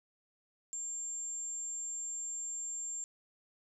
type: tone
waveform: sine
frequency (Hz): 7360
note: A#8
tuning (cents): -23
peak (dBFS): -37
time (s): 0.73-3.04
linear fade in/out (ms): 0
effects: none